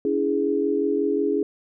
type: chord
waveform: sine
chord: C# minor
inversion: none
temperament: equal with one note detuned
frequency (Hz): 284.2 / 329.6 / 415.3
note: C#4 / E4 / G#4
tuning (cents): +43 / 0 / 0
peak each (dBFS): -25 / -26 / -22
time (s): 0.05-1.43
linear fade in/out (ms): 2
effects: none